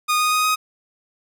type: tone with pitch steps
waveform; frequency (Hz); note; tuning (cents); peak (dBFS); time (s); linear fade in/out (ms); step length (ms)
sawtooth; 1231 / 1238.8 / 1246.7 / 1254.7; D#6 / D#6 / D#6 / D#6; -19 / -8 / +3 / +14; -13; 0.08-0.56; 20; 120
effects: none